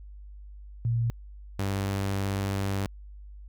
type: tone pair in turn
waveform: sine / sawtooth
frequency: 116.8 / 98.22 Hz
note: A#2 / G2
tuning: +4 / +4 cents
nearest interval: minor third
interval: 300 cents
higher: first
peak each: -23 dBFS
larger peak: neither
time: 0.85-1.1 / 1.59-2.86 s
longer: second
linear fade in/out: 0 ms
effects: added 50 Hz sine -42 dBFS peak until 3.48 s